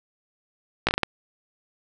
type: slowing click train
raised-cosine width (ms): 0.3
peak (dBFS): -4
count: 6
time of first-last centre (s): 0.87-1.033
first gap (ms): 17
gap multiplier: 1.33
effects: none